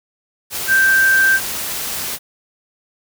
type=tone in noise; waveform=sine; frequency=1568 Hz; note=G6; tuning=in tune; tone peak=-10 dBFS; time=0.67-1.4 s; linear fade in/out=50 ms; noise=white; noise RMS=-24 dBFS; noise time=0.5-2.19 s; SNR=+11 dB; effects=none